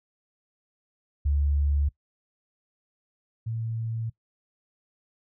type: tone pair in turn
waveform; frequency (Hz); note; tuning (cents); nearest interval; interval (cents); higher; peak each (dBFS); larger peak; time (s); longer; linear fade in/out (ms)
sine; 71.8 / 113.42; D2 / A#2; -39 / -47; minor sixth; 792; second; -21 / -28; first; 1.25-1.89 / 3.46-4.1; neither; 10
effects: noise-tail reverb RT60 0.1 s tail -20 dB re dry